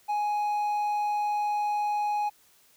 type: tone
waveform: triangle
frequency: 833 Hz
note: G#5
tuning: 5 cents sharp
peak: -23 dBFS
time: 0.08-2.3 s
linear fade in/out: 20 ms
effects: white hiss -61 dBFS RMS until 2.76 s